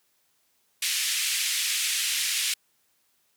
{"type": "band-pass noise", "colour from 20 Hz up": "pink", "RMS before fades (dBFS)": -27, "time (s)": [0.82, 2.54], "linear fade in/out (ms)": 5, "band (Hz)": [2200, 12000], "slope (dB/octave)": 24, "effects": ["white hiss -69 dBFS RMS until 3.36 s", "high-pass 80 Hz 12 dB/octave"]}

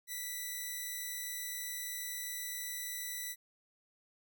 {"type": "tone", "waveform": "5% pulse", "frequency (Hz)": 1973, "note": "B6", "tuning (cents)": -2, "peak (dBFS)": -28, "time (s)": [0.07, 3.36], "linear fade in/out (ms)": 50, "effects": []}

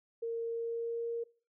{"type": "tone with pitch glide", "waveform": "sine", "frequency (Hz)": [460.9, 466], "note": ["A#4", "A#4"], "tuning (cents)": [-20, -1], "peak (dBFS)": -33, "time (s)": [0.22, 1.24], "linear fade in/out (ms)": 10, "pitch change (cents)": 19, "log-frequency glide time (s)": [0.46, 1.09], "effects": ["noise-tail reverb RT60 0.4 s tail -22 dB re dry"]}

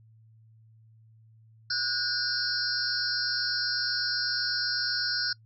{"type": "tone cluster", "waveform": "sine", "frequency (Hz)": [1462, 1590, 4242, 4756, 5390], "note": ["F#6", "G6", "C8", "D8", "E8"], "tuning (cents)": [-21, 24, 23, 21, 38], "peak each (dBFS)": [-32, -39, -33, -32, -33], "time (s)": [1.7, 5.33], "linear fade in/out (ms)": 5, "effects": ["noise-tail reverb RT60 0.1 s tail -25 dB re dry", "added 111 Hz sine -54 dBFS peak until 5.45 s"]}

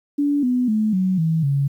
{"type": "tone with pitch steps", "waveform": "sine", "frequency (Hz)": [287.8, 249.1, 215.6, 186.62, 161.52, 139.8], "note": ["D4", "B3", "A3", "F#3", "E3", "C#3"], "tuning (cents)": [-35, 15, -35, 15, -35, 15], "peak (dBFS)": -16, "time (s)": [0.18, 1.68], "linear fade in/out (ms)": 10, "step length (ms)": 250, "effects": ["9-bit"]}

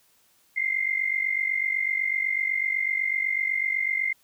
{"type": "tone pair together", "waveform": "sine", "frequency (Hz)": [2073, 2121], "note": ["C7", "C7"], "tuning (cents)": [-17, 23], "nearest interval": "unison", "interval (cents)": 40, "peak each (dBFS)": -26, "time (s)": [0.56, 4.13], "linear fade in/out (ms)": 10, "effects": ["white hiss -63 dBFS RMS until 4.23 s"]}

